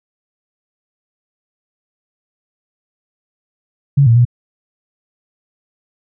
sine tone with pitch steps, 140.1 / 115.9 / 121.1 Hz, C#3 / A#2 / B2, +19 / -10 / -34 cents, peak -6 dBFS, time 3.97-4.252 s, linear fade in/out 10 ms, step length 94 ms, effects none

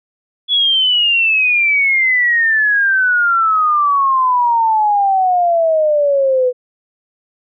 sine exponential sweep, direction down, 3417 to 493.9 Hz, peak -10 dBFS, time 0.48-6.53 s, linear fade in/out 50 ms, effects none

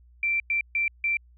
sine tone bursts at uneven times, 2349 Hz, D7, in tune, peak -22 dBFS, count 4, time 0.23-0.4 / 0.5-0.61 / 0.75-0.88 / 1.04-1.17 s, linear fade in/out 2 ms, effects added 60 Hz sine -52 dBFS peak until 1.37 s

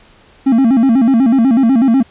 triangle tone with vibrato, 248 Hz, B3, 7 cents sharp, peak -5 dBFS, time 0.46-2.03 s, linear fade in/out 10 ms, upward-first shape square, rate 8.1 Hz, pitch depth 150 cents each way, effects pink hiss -46 dBFS RMS until 2.1 s + resampled to 8000 Hz

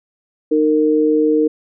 sine tone pair together, 307 / 460 Hz, D#4 / A#4, -23 / -23 cents, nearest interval perfect fifth, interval 700 cents, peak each -14 dBFS, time 0.51-1.48 s, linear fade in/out 10 ms, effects none

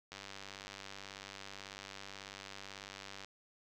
click train, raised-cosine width 0.2 ms, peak -29 dBFS, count 308, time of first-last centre 0.12-3.246 s, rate 98.2 Hz, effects none

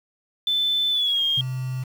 sine tone with pitch glide, 3520 to 3228 Hz, A7 to G#7, 0 to -50 cents, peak -19 dBFS, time 0.47-1.41 s, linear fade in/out 2 ms, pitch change -150 cents, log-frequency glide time 0.91-1.22 s
sine tone, 128.7 Hz, C3, 28 cents flat, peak -25 dBFS, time 1.37-1.84 s, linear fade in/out 10 ms
effects 7-bit

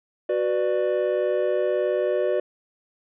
triangle chord, B minor, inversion second, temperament just, 370.4 / 493.9 / 592.7 Hz, F#4 / B4 / D5, +2 / 0 / +16 cents, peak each -23 / -24 / -22 dBFS, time 0.29-2.4 s, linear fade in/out 5 ms, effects resampled to 8000 Hz

